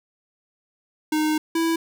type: tone pair in turn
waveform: square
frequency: 308.2 / 329.3 Hz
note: D#4 / E4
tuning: -16 / -2 cents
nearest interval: minor second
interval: 114 cents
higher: second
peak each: -20 dBFS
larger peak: neither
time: 1.12-1.38 / 1.55-1.76 s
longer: first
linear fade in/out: 5 ms
effects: none